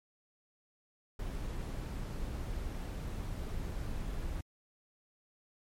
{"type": "noise", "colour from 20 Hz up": "brown", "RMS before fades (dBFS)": -38, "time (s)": [1.19, 4.41], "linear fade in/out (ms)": 5, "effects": ["MP3 64 kbps"]}